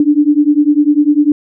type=beating tone pair; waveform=sine; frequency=290.4 / 300.4 Hz; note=D4 / D4; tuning=-19 / +39 cents; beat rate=10 Hz; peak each=-10 dBFS; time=0-1.32 s; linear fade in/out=2 ms; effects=none